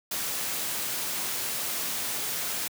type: noise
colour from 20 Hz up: white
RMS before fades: -31 dBFS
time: 0.11-2.68 s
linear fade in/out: 5 ms
effects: high-pass 100 Hz 12 dB/octave